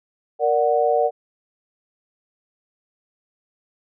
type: chord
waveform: sine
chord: Bb augmented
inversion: none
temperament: equal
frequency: 466.2 / 587.3 / 740 Hz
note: Bb4 / D5 / F#5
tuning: 0 / 0 / 0 cents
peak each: -20 dBFS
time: 0.39-1.11 s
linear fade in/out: 50 ms
effects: none